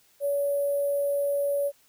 sine tone with sample-and-hold, 567 Hz, C#5, 39 cents sharp, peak -23 dBFS, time 0.2-1.72 s, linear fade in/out 50 ms, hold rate 11025 Hz, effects white hiss -62 dBFS RMS until 1.88 s

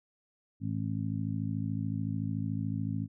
harmonic tone, 53.7 Hz, A1, 41 cents flat, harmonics 2 / 3 / 4 / 5, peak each -34 / -36 / -37 / -38 dBFS, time 0.6-3.08 s, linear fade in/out 50 ms, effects none

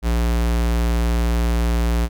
square tone, 58.27 Hz, A#1, in tune, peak -17 dBFS, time 0.02-2.09 s, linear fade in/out 50 ms, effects none

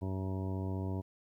harmonic tone, 95 Hz, F#2, 46 cents sharp, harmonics 1 / 2 / 3 / 4 / 5 / 6 / 7 / 9 / 10, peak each -35 / -41 / -42 / -45 / -51 / -52 / -50 / -55 / -51 dBFS, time 0.01-1.02 s, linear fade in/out 20 ms, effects 12-bit

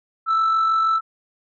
sine tone with amplitude modulation, 1321 Hz, E6, 3 cents sharp, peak -12 dBFS, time 0.26-1.01 s, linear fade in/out 50 ms, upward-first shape sine, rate 46.3 Hz, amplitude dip 40%, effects tanh soft clip ceiling -14 dBFS

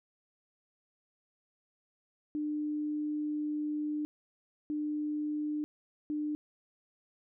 sine tone bursts at uneven times, 299.9 Hz, D4, 36 cents sharp, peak -31 dBFS, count 3, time 2.35-4.05 / 4.7-5.64 / 6.1-6.35 s, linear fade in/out 0 ms, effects none

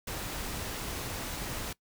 pink noise, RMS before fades -37 dBFS, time 0.07-1.73 s, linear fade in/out 5 ms, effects noise-tail reverb RT60 0.1 s tail -21 dB re dry

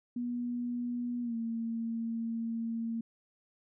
sine tone with pitch glide, 242.3 to 228.7 Hz, B3 to A#3, -33 to -33 cents, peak -32 dBFS, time 0.16-3.01 s, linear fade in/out 5 ms, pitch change -100 cents, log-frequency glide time 1.22-1.35 s, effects none

